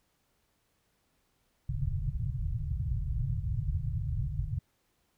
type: low-pass noise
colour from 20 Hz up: white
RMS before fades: -32 dBFS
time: 1.69-4.59 s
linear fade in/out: 5 ms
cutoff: 150 Hz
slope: 96 dB/octave
effects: pink hiss -74 dBFS RMS until 5.17 s